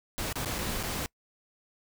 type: noise with dropouts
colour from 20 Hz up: pink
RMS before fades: -33 dBFS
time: 0.18-1.06 s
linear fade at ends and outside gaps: 0 ms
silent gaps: 0.327-0.356 / 0.448-0.458 / 0.584-0.588 / 0.829-0.835 s
effects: noise-tail reverb RT60 0.1 s tail -25 dB re dry

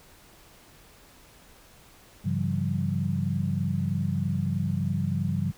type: tone cluster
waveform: sine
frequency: 98.9 / 139.1 / 168.3 / 191.5 Hz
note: G2 / C#3 / E3 / G3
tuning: +16 / +6 / +36 / -40 cents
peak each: -30 dBFS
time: 2.24-5.52 s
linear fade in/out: 20 ms
effects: pink hiss -54 dBFS RMS until 5.57 s

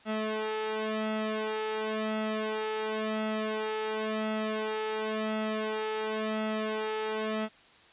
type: tone with flanger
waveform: sawtooth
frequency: 216.9 Hz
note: A3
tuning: 25 cents flat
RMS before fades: -32 dBFS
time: 0.05-7.49 s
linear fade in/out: 50 ms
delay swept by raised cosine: 1.5 to 2.24 ms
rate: 0.94 Hz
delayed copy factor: +1
effects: white hiss -57 dBFS RMS until 7.92 s + resampled to 8000 Hz

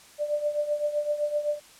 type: tone with tremolo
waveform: sine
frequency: 592 Hz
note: D5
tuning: 14 cents sharp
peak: -21 dBFS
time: 0.18-1.6 s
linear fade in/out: 50 ms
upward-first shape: triangle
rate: 7.8 Hz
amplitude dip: 80%
effects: white hiss -52 dBFS RMS until 1.79 s + low-pass 10000 Hz 12 dB/octave

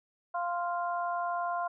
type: harmonic tone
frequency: 348.5 Hz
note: F4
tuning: 4 cents flat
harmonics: 2 / 3 / 4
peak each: -32 / -34 / -39 dBFS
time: 0.34-1.68 s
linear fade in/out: 10 ms
effects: none

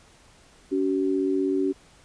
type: tone pair together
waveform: sine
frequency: 283 / 379.1 Hz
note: C#4 / F#4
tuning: +36 / +42 cents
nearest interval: perfect fourth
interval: 506 cents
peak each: -24 dBFS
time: 0.71-1.73 s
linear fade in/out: 20 ms
effects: pink hiss -55 dBFS RMS until 2.04 s + resampled to 22050 Hz

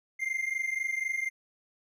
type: tone pair together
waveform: triangle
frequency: 2093 / 2117 Hz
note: C7 / C7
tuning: 0 / +20 cents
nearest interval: unison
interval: 20 cents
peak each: -30 / -31 dBFS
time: 0.19-1.3 s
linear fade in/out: 20 ms
effects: none

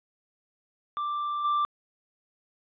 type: tone with level steps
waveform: triangle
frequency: 1178 Hz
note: D6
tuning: 5 cents sharp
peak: -26 / -21 dBFS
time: 0.97-1.65 s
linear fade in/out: 0 ms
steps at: 1.44 s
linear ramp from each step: 10 ms
effects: resampled to 11025 Hz

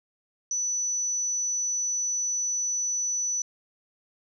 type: tone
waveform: sine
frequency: 5960 Hz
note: F#8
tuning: 12 cents sharp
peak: -25 dBFS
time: 0.51-3.42 s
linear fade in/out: 2 ms
effects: none

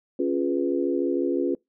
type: chord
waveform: sine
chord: C# dominant seventh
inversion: none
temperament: equal with one note detuned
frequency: 275.6 / 349.2 / 415.3 / 493.9 Hz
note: C#4 / E#4 / G#4 / B4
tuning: -10 / 0 / 0 / 0 cents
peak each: -26 / -25 / -30 / -30 dBFS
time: 0.19-1.55 s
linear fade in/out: 5 ms
effects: noise-tail reverb RT60 0.2 s tail -26 dB re dry

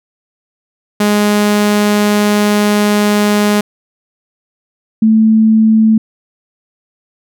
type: tone pair in turn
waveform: sawtooth / sine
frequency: 207.7 / 220.1 Hz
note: G#3 / A3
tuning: 0 / +1 cents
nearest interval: minor second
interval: 101 cents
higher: second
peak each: -5 dBFS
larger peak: neither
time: 1-3.61 / 5.02-5.98 s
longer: first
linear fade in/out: 5 ms
effects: none

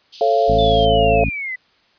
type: high-pass noise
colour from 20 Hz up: white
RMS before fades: -31 dBFS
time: 0.12-0.86 s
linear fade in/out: 20 ms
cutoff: 2900 Hz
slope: 48 dB/octave
type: chord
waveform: sine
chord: A augmented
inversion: none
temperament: just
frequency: 440 / 550 / 687.5 Hz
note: A4 / C#5 / E#5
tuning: 0 / -14 / -27 cents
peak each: -18 / -19 / -15 dBFS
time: 0.21-1.24 s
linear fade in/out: 2 ms
type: harmonic tone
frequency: 54.7 Hz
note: A1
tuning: 9 cents flat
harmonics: 1 / 2 / 3 / 4 / 5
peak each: -21 / -24 / -26 / -27 / -28 dBFS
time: 0.48-1.3 s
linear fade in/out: 10 ms
type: linear sweep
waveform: sine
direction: down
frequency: 3569 to 1975.5 Hz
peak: -23 dBFS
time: 0.58-1.56 s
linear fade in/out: 10 ms
effects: white hiss -57 dBFS RMS until 1.98 s + resampled to 11025 Hz

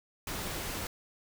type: noise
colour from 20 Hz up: pink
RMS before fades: -37 dBFS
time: 0.27-0.87 s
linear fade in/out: 2 ms
effects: none

